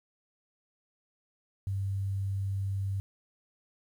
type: tone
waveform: sine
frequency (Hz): 97.8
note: G2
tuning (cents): -4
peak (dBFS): -29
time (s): 1.67-3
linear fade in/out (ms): 0
effects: 10-bit